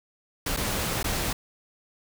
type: noise with dropouts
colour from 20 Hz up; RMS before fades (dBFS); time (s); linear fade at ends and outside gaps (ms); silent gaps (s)
pink; -28; 0.46-1.33; 5; 0.565-0.571 / 1.03-1.042
effects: none